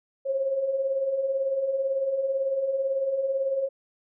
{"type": "beating tone pair", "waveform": "sine", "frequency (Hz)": [523.3, 541.3], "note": ["C5", "C#5"], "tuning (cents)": [0, -41], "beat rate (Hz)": 18, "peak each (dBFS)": [-33, -24], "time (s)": [0.25, 3.69], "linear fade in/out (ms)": 20, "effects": []}